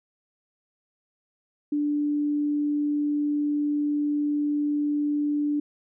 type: tone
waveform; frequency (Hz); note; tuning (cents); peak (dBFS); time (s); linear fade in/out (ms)
sine; 293.7; D4; 0; -22; 1.72-5.6; 5
effects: none